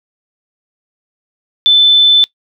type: tone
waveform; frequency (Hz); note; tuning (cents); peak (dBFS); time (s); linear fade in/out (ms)
sine; 3520; A7; 0; -4; 1.66-2.24; 0
effects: noise-tail reverb RT60 0.1 s tail -22 dB re dry